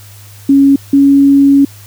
sine tone pair in turn, 276.6 / 278.4 Hz, C#4 / C#4, -4 / +8 cents, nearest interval unison, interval 12 cents, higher second, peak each -3 dBFS, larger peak neither, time 0.49-0.76 / 0.93-1.65 s, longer second, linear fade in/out 5 ms, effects added 102 Hz sine -34 dBFS peak until 1.86 s + white hiss -39 dBFS RMS until 1.86 s

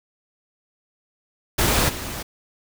pink noise with level steps, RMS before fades -19 / -31 dBFS, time 1.58-2.23 s, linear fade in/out 10 ms, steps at 1.88 s, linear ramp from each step 20 ms, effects none

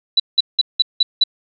sine tone bursts, 3956 Hz, B7, 2 cents sharp, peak -9 dBFS, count 6, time 0.17-1.238 s, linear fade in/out 5 ms, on 28 ms, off 180 ms, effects none

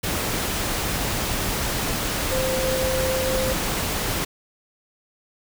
sine tone in noise, 521 Hz, C5, 7 cents flat, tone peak -23 dBFS, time 2.31-3.53 s, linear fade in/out 10 ms, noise pink, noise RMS -25 dBFS, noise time 0.03-4.25 s, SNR -1 dB, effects none

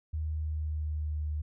sine tone with pitch glide, 77.78 to 75.74 Hz, D#2 to D#2, 0 to -46 cents, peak -30 dBFS, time 0.13-1.42 s, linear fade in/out 10 ms, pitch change -46 cents, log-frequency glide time 0.23-1.24 s, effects none

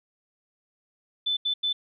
sine tone bursts at uneven times, 3514 Hz, A7, 3 cents flat, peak -23 dBFS, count 3, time 1.26-1.37 / 1.45-1.54 / 1.63-1.73 s, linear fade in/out 10 ms, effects none

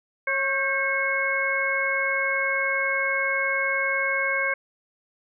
harmonic tone with a mistuned harmonic, 546 Hz, C#5, 26 cents flat, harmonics 1 / 2 / 3 / 4, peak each -30 / -31 / -26 / -25 dBFS, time 0.27-4.54 s, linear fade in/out 5 ms, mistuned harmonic 3, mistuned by -54 cents, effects none

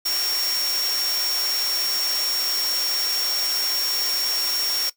sine tone in noise, 5530 Hz, F8, 18 cents flat, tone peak -22 dBFS, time 0.05-4.9 s, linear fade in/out 10 ms, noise white, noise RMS -28 dBFS, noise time 0.05-4.9 s, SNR +3 dB, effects noise-tail reverb RT60 0.1 s tail -17 dB re dry + high-pass 400 Hz 12 dB/octave

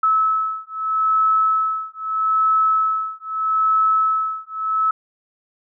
sine beating tone pair, 1299 / 1299.79 Hz, E6 / E6, -26 / -25 cents, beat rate 0.79 Hz, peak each -19 dBFS, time 0.03-4.91 s, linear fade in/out 5 ms, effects none

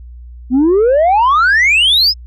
sine exponential sweep, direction up, 240.9 to 5274 Hz, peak -5 dBFS, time 0.5-2.14 s, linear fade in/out 50 ms, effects tanh soft clip ceiling -6 dBFS + added 60 Hz sine -30 dBFS peak until 2.26 s

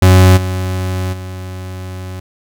40% pulse tone with level steps, 92.7 Hz, F#2, 4 cents sharp, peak -3 / -15 / -23 dBFS, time 0.02-2.2 s, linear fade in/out 5 ms, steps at 0.36 / 1.12 s, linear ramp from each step 20 ms, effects none

